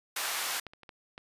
pink high-pass noise, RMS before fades -33 dBFS, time 0.16-0.6 s, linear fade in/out 5 ms, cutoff 1000 Hz, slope 12 dB/octave
clicks, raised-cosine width 0.3 ms, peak -26 / -34 / -34 / -30 / -28 dBFS, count 5, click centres 0.667 / 0.735 / 0.833 / 0.892 / 1.179 s
effects resampled to 32000 Hz

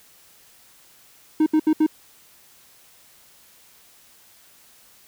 triangle tone bursts, 311.1 Hz, D#4, in tune, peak -12 dBFS, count 4, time 1.4-1.865 s, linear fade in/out 5 ms, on 63 ms, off 71 ms, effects white hiss -53 dBFS RMS until 5.07 s

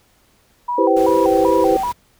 sine tone with vibrato, 866 Hz, A5, 28 cents flat, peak -18 dBFS, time 0.68-1.92 s, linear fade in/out 10 ms, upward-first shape square, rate 2.6 Hz, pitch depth 200 cents each way
sine chord, C major seventh, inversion first, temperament equal, 329.6 / 392 / 493.9 / 523.3 Hz, E4 / G4 / B4 / C5, 0 / 0 / 0 / 0 cents, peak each -18 dBFS, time 0.78-1.77 s, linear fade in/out 5 ms
pink noise, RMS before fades -34 dBFS, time 0.96-1.93 s, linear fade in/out 10 ms
effects pink hiss -57 dBFS RMS until 2.19 s

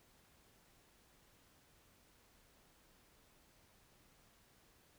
silence, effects pink hiss -69 dBFS RMS until 4.98 s

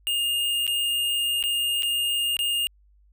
square tone with dropouts, 2829 Hz, F7, 22 cents sharp, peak -23 dBFS, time 0.07-2.67 s, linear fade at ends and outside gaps 0 ms, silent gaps 0.667-0.677 / 1.427-1.438 / 1.823-1.831 / 2.368-2.391 s, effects added 50 Hz sine -55 dBFS peak until 3.12 s

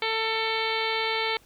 harmonic tone, 445.6 Hz, A4, 22 cents sharp, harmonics 1 / 2 / 3 / 4 / 5 / 6 / 7 / 8 / 9 / 10, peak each -31 / -31 / -35 / -37 / -30 / -40 / -35 / -36 / -36 / -40 dBFS, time 0.02-1.37 s, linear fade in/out 2 ms, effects pink hiss -58 dBFS RMS until 1.45 s

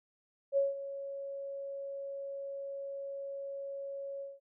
sine tone with ADSR envelope, 554 Hz, C#5, 1 cent flat, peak -24 dBFS, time 0.52-4.4 s, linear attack 51 ms, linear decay 170 ms, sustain -14 dB, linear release 190 ms, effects none

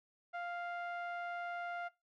sawtooth tone with low-pass filter, 698.5 Hz, F5, in tune, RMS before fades -42 dBFS, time 0.33-1.89 s, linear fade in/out 20 ms, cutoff 1700 Hz, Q 1.4, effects noise-tail reverb RT60 0.2 s tail -18 dB re dry

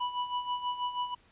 square tone with tremolo, 985 Hz, B5, 5 cents flat, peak -29 dBFS, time 0-1.15 s, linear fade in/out 10 ms, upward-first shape sine, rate 6.2 Hz, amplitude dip 70%, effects pink hiss -63 dBFS RMS until 1.31 s + resampled to 8000 Hz

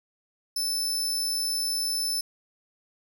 sawtooth tone, 5274 Hz, E8, in tune, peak -23 dBFS, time 0.56-2.21 s, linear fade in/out 5 ms, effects none

